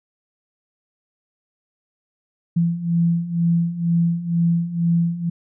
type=beating tone pair; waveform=sine; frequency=168 / 170.1 Hz; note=E3 / F3; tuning=+33 / -45 cents; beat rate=2.1 Hz; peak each=-22 / -18 dBFS; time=2.56-5.3 s; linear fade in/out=10 ms; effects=none